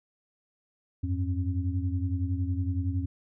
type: tone cluster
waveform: sine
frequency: 87.9 / 98.7 / 271 Hz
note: F2 / G2 / C#4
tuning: +12 / +12 / -39 cents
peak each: -28 / -32 / -34 dBFS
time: 1.03-3.06 s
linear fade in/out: 10 ms
effects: none